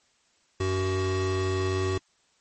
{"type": "tone pair together", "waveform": "square", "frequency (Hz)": [94.31, 376.8], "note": ["F#2", "F#4"], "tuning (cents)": [34, 32], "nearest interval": "2 octaves", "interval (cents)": 2398, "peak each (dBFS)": -28, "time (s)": [0.6, 1.98], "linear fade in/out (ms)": 5, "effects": ["white hiss -66 dBFS RMS until 2.4 s", "MP3 32 kbps"]}